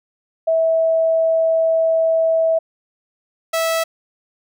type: tone pair in turn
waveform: sine / sawtooth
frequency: 651 / 654.1 Hz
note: E5 / E5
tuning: -22 / -14 cents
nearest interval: unison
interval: 8 cents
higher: second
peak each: -13 dBFS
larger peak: neither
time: 0.47-2.59 / 3.53-3.84 s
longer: first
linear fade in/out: 10 ms
effects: none